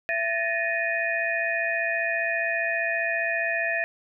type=tone cluster; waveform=sine; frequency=670 / 1737 / 1852 / 2474 Hz; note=E5 / A6 / A#6 / D#7; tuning=+28 / -23 / -12 / -10 cents; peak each=-29 dBFS; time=0.09-3.84 s; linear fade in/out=0 ms; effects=none